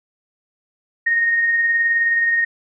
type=tone with tremolo; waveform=sine; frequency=1856 Hz; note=A#6; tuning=8 cents flat; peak=-13 dBFS; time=1.06-2.45 s; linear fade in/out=10 ms; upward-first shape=sine; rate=19 Hz; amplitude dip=30%; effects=none